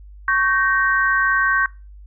sine chord, G diminished, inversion second, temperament equal with one note detuned, 1108.7 / 1549.1 / 1864.7 Hz, Db6 / G6 / Bb6, 0 / -21 / 0 cents, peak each -20 / -17 / -23 dBFS, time 0.28-1.66 s, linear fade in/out 2 ms, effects noise-tail reverb RT60 0.3 s tail -23 dB re dry + added 50 Hz sine -38 dBFS peak until 2.06 s

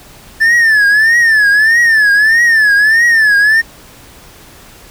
triangle tone with vibrato, 1760 Hz, A6, in tune, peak -4 dBFS, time 0.4-3.62 s, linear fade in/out 20 ms, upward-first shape triangle, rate 1.6 Hz, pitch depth 150 cents each way, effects pink hiss -38 dBFS RMS until 4.9 s

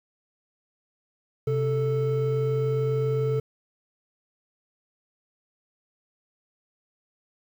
triangle tone pair together, 130.89 / 440 Hz, C3 / A4, +1 / 0 cents, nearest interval octave + major sixth, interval 2099 cents, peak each -23 dBFS, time 1.47-3.4 s, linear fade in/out 5 ms, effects 9-bit

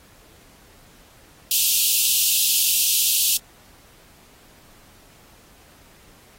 white high-pass noise, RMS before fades -19 dBFS, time 1.51-3.37 s, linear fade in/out 2 ms, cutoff 2600 Hz, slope 96 dB/octave, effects pink hiss -52 dBFS RMS until 6.38 s + AAC 48 kbps

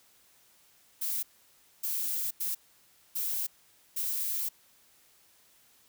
violet noise bursts at uneven times, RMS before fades -32 dBFS, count 5, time 1.01-1.23 / 1.83-2.31 / 2.4-2.55 / 3.15-3.47 / 3.96-4.49 s, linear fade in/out 10 ms, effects white hiss -63 dBFS RMS until 5.88 s

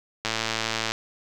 click train, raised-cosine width 0.2 ms, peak -8 dBFS, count 76, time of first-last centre 0.25-0.92 s, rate 112 Hz, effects none

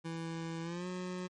25% pulse tone with pitch glide, 164.81 to 181.81 Hz, E3 to F#3, 0 to -30 cents, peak -34 dBFS, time 0.04-1.28 s, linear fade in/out 20 ms, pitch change +170 cents, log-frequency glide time 0.62-0.87 s, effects low-pass 8000 Hz 12 dB/octave + MP3 48 kbps

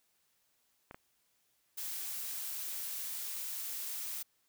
clicks, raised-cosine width 0.5 ms, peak -32 dBFS, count 2, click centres 0.911 / 0.945 s
blue noise, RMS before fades -40 dBFS, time 1.77-4.23 s, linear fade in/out 10 ms
effects white hiss -75 dBFS RMS until 4.48 s

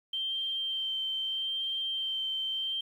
sine tone with vibrato, 3136 Hz, G7, in tune, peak -30 dBFS, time 0.13-2.81 s, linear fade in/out 5 ms, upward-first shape sine, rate 0.79 Hz, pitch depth 13 cents each way, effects 10-bit

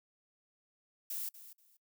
violet noise with echo, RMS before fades -39 dBFS, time 1.1-1.29 s, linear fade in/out 5 ms, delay 240 ms, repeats 2, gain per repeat -14 dB, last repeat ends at 1.77 s, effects noise-tail reverb RT60 0.1 s tail -22 dB re dry

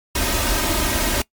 pink noise with comb filter, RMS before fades -20 dBFS, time 0.15-1.22 s, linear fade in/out 5 ms, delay 3.2 ms, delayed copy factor +0.7, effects noise-tail reverb RT60 0.1 s tail -22 dB re dry + MP3 96 kbps

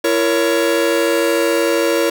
45% pulse chord, A# diminished, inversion second, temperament just, 335.6 / 466.2 / 559.4 Hz, E4 / A#4 / C#5, +31 / 0 / +16 cents, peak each -18 dBFS, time 0.04-2.1 s, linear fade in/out 5 ms, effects none

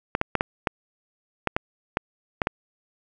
clicks, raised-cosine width 0.5 ms, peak -6 dBFS, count 10, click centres 0.151 / 0.214 / 0.353 / 0.409 / 0.672 / 1.473 / 1.565 / 1.971 / 2.418 / 2.471 s, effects none

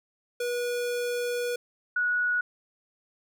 square / sine tone pair in turn, 485 / 1463 Hz, B4 / F#6, -31 / -20 cents, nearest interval octave + perfect fifth, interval 1911 cents, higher second, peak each -28 / -23 dBFS, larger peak second, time 0.4-1.56 / 1.96-2.41 s, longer first, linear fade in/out 5 ms, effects none

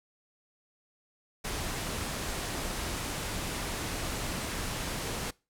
pink low-pass noise, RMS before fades -35 dBFS, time 1.44-5.31 s, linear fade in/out 10 ms, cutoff 12000 Hz, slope 24 dB/octave, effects noise-tail reverb RT60 0.3 s tail -24 dB re dry

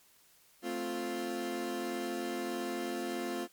30% pulse chord, F major, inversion first, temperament equal, 220 / 261.6 / 349.2 Hz, A3 / C4 / F4, 0 / 0 / 0 cents, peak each -39 / -37 / -34 dBFS, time 0.62-3.48 s, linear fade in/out 50 ms, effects white hiss -64 dBFS RMS until 3.52 s + MP3 96 kbps

